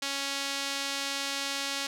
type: tone with band-pass filter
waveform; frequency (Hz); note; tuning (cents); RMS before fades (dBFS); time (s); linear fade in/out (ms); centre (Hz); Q
sawtooth; 277.2; C#4; 0; -33; 0.02-1.87; 5; 4500; 0.97
effects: none